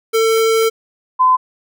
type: tone pair in turn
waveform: square / sine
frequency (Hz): 448 / 1020.9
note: A4 / C6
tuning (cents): +31 / -43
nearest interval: octave + major second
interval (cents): 1426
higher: second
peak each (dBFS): -12 / -8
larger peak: second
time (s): 0.13-0.7 / 1.19-1.37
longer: first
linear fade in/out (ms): 20
effects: none